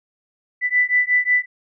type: beating tone pair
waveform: sine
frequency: 1983 / 1988.5 Hz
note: B6 / B6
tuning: +7 / +11 cents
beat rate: 5.5 Hz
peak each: -18 dBFS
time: 0.61-1.46 s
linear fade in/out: 50 ms
effects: none